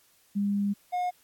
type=tone pair in turn; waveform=sine / triangle; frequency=201.9 / 719.5 Hz; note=G#3 / F#5; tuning=-49 / -49 cents; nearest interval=octave + minor seventh; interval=2200 cents; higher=second; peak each=-24 dBFS; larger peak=neither; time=0.35-0.74 / 0.92-1.11 s; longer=first; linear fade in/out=20 ms; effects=white hiss -63 dBFS RMS until 1.23 s + AAC 64 kbps